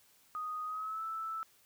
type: tone with pitch glide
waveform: sine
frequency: 1244.5 to 1317.7 Hz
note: D#6 to E6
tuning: 0 to -1 cents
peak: -36 dBFS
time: 0.35-1.43 s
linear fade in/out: 0 ms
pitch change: +99 cents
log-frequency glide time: 0.65-1.03 s
effects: white hiss -66 dBFS RMS until 1.65 s